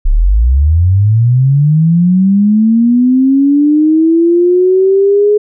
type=linear sweep; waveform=sine; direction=up; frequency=30.41 to 420.8 Hz; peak=-5 dBFS; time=0.05-5.38 s; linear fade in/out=10 ms; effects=none